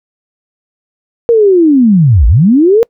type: linear two-way sweep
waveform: sine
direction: down then up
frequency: 477.5 to 48.94 to 477.5 Hz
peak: -3 dBFS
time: 1.29-2.83 s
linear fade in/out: 0 ms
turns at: 2.27 s
effects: noise-tail reverb RT60 0.1 s tail -26 dB re dry